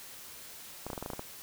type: clicks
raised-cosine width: 1 ms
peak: -23 dBFS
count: 9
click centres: 0.866 / 0.902 / 0.932 / 0.978 / 1.026 / 1.061 / 1.102 / 1.134 / 1.194 s
effects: white hiss -48 dBFS RMS until 1.42 s